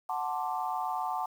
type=chord; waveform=sine; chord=D dominant seventh; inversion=first; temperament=equal; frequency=740 / 880 / 1046.5 / 1174.7 Hz; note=F#5 / A5 / C6 / D6; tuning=0 / 0 / 0 / 0 cents; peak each=-34 / -34 / -38 / -38 dBFS; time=0.09-1.26 s; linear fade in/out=5 ms; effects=9-bit